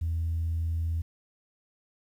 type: tone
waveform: sine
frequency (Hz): 82.41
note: E2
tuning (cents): 0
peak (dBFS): -25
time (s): 0.01-1.02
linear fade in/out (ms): 10
effects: tanh soft clip ceiling -23 dBFS + 10-bit